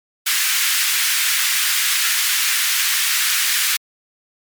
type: high-pass noise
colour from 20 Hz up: pink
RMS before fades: -18 dBFS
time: 0.26-3.77 s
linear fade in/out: 10 ms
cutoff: 1600 Hz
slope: 24 dB/octave
effects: MP3 96 kbps